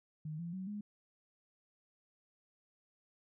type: tone with pitch steps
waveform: sine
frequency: 154.4 / 170.33 / 187.91 / 207.3 Hz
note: D#3 / F3 / F#3 / G#3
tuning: -13 / -43 / +27 / -3 cents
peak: -39 dBFS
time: 0.25-0.81 s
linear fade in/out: 5 ms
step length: 140 ms
effects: none